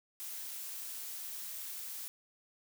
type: noise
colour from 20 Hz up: blue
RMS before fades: -43 dBFS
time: 0.2-2.08 s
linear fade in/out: 0 ms
effects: none